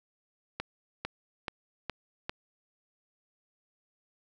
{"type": "accelerating click train", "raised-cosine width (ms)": 0.3, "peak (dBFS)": -17, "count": 5, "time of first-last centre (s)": [0.6, 2.295], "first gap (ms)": 450, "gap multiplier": 0.96, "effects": []}